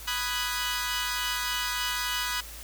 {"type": "chord", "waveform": "15% pulse", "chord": "G# minor seventh", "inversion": "first", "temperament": "equal", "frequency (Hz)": [987.8, 1244.5, 1480, 1661.2], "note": ["B5", "D#6", "F#6", "G#6"], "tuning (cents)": [0, 0, 0, 0], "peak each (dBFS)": [-26, -29, -27, -28], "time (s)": [0.07, 2.41], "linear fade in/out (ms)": 10, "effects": ["added 54 Hz sine -44 dBFS peak until 2.63 s", "white hiss -44 dBFS RMS until 2.63 s"]}